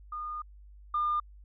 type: tone pair in turn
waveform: sine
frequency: 1220 / 1206 Hz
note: D#6 / D6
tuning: -34 / +46 cents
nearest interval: unison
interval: 20 cents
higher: first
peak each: -34 / -25 dBFS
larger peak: second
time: 0.12-0.42 / 0.94-1.2 s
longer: first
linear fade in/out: 5 ms
effects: tanh soft clip ceiling -21 dBFS + added 50 Hz sine -49 dBFS peak until 1.44 s